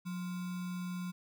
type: tone with sample-and-hold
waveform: sine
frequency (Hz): 180.1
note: F#3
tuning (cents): -46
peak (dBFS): -36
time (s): 0.05-1.12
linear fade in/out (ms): 20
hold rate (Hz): 1225
effects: none